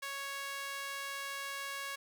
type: tone with high-pass filter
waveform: sawtooth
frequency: 554.4 Hz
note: C#5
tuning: in tune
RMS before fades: -41 dBFS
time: 0.02-1.96 s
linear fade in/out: 10 ms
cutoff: 1400 Hz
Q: 1.2
effects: none